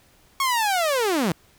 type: linear sweep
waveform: sawtooth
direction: down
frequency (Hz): 1108.7 to 150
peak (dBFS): -16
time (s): 0.4-1.32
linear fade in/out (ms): 2
effects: pink hiss -57 dBFS RMS until 1.58 s